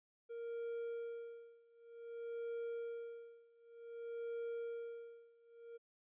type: tone with tremolo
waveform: triangle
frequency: 466.2 Hz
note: A#4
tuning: in tune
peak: -38 dBFS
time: 0.29-5.78 s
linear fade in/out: 20 ms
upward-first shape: sine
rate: 0.54 Hz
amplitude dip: 95%
effects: resampled to 8000 Hz